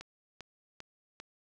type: click train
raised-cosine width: 0.2 ms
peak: -27 dBFS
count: 4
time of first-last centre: 0.01-1.2 s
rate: 2.52 Hz
effects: none